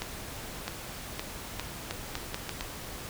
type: accelerating click train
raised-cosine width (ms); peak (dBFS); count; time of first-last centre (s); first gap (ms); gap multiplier
0.2; -15; 9; 0.02-2.609; 660; 0.78
effects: pink hiss -41 dBFS RMS until 3.09 s